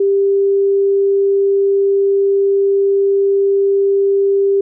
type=tone; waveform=sine; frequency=395.5 Hz; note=G4; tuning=15 cents sharp; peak=-10 dBFS; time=0-4.61 s; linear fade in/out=5 ms; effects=none